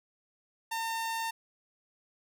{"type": "tone", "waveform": "sawtooth", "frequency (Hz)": 907, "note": "A#5", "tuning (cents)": -48, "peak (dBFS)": -28, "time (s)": [0.71, 1.31], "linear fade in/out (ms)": 10, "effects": []}